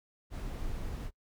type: noise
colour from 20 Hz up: brown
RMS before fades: -37 dBFS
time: 0.3-1.11 s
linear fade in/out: 50 ms
effects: noise-tail reverb RT60 0.1 s tail -22 dB re dry